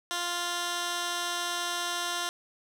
15% pulse tone with band-pass filter, 349.2 Hz, F4, in tune, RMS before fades -32 dBFS, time 0.11-2.29 s, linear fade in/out 0 ms, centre 4700 Hz, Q 0.55, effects none

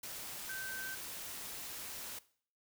sine tone in noise, 1545 Hz, G6, 26 cents flat, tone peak -41 dBFS, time 0.49-0.95 s, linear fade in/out 5 ms, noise white, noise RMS -45 dBFS, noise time 0.03-2.19 s, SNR +1 dB, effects noise-tail reverb RT60 0.5 s tail -18 dB re dry

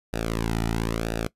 sawtooth tone with flanger, 56 Hz, A1, 31 cents sharp, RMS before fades -27 dBFS, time 0.13-1.27 s, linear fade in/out 0 ms, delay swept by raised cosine 0.93 to 1.87 ms, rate 1 Hz, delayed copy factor -0.8, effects noise-tail reverb RT60 0.1 s tail -20 dB re dry + resampled to 32000 Hz

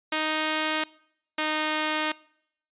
5% pulse tone pair in turn, 311.1 / 308.6 Hz, D#4 / D#4, 0 / -14 cents, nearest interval unison, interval 14 cents, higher first, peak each -13 dBFS, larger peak neither, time 0.12-0.84 / 1.38-2.12 s, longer second, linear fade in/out 5 ms, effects noise-tail reverb RT60 0.7 s tail -23 dB re dry + resampled to 8000 Hz

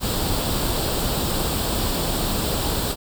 pink noise with comb filter, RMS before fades -23 dBFS, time 0-2.96 s, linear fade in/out 50 ms, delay 0.24 ms, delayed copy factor +0.6, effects none

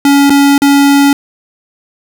square tone with dropouts, 281.4 Hz, C#4, 26 cents sharp, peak -5 dBFS, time 0.05-1.13 s, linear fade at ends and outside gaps 2 ms, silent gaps 0.297-0.303 / 0.58-0.619 s, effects 7-bit

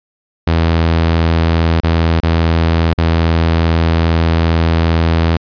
sawtooth tone with dropouts, 82.41 Hz, E2, in tune, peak -6 dBFS, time 0.47-5.37 s, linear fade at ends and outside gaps 5 ms, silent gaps 1.803-1.834 / 2.202-2.232 / 2.935-2.979 s, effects resampled to 11025 Hz

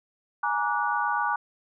sine tone cluster, 834 / 942 / 1162 / 1466 Hz, G#5 / A#5 / D6 / F#6, +7 / +18 / -19 / -16 cents, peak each -29 dBFS, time 0.43-1.36 s, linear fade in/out 5 ms, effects none

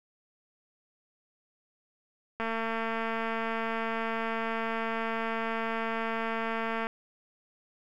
click train, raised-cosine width 0.5 ms, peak -18 dBFS, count 1011, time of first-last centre 2.4-6.869 s, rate 226 Hz, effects 10-bit

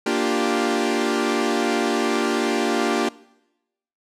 sawtooth chord, G minor seventh, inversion first, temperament equal, 233.1 / 293.7 / 349.2 / 392 Hz, Bb3 / D4 / F4 / G4, 0 / 0 / 0 / 0 cents, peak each -21 dBFS, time 0.06-3.09 s, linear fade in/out 5 ms, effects noise-tail reverb RT60 0.9 s tail -21 dB re dry + low-pass 8000 Hz 12 dB/octave

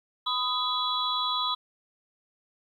sine tone cluster, 1004 / 1250 / 3379 / 3931 Hz, B5 / D#6 / G#7 / B7, +28 / +8 / +29 / -9 cents, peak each -31 dBFS, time 0.26-1.55 s, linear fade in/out 10 ms, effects 10-bit

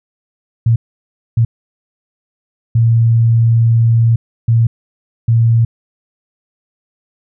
sine tone bursts at uneven times, 115.2 Hz, A#2, 20 cents flat, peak -7 dBFS, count 5, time 0.66-0.76 / 1.37-1.45 / 2.75-4.16 / 4.48-4.67 / 5.28-5.65 s, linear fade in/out 5 ms, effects none

